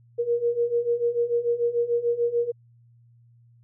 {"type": "beating tone pair", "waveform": "sine", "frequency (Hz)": [469.6, 476.4], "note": ["A#4", "A#4"], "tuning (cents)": [13, 38], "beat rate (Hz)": 6.8, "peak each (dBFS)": [-26, -23], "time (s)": [0.18, 2.52], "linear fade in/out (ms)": 20, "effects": ["added 118 Hz sine -53 dBFS peak until 3.63 s"]}